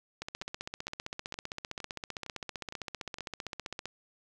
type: two click trains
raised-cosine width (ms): 0.2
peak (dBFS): -24 / -20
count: 7 / 57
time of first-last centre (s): 0.42-3.185 / 0.22-3.856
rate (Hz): 2.17 / 15.4
effects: none